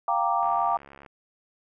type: chord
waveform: sine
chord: G minor seventh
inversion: third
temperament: equal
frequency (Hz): 698.5 / 784 / 932.3 / 1174.7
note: F5 / G5 / Bb5 / D6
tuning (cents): 0 / 0 / 0 / 0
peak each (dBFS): -27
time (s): 0.08-0.77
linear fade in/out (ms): 2
type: click train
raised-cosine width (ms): 0.5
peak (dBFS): -31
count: 45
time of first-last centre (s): 0.43-1.062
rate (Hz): 69.6
effects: none